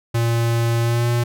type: tone with pitch glide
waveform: square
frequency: 116.54 to 119.33 Hz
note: A#2 to A#2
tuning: 0 to +41 cents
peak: -17 dBFS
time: 0.14-1.24 s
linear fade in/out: 10 ms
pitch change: +41 cents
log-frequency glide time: 0.81-1.09 s
effects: none